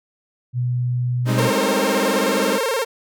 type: tone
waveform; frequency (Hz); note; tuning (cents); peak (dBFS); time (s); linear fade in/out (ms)
sine; 123.47; B2; 0; -18; 0.53-1.51; 50
type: chord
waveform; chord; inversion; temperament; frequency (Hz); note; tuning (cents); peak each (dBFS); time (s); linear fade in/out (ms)
sawtooth; Ab major seventh; third; equal with one note detuned; 196 / 211.3 / 261.6 / 311.1; G3 / Ab3 / C4 / Eb4; 0 / +30 / 0 / 0; -22; 1.25-2.6; 50
type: tone with vibrato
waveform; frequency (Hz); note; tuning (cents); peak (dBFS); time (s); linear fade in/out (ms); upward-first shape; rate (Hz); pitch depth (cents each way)
sawtooth; 493.9; B4; 0; -15; 1.37-2.85; 20; square; 19; 140
effects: none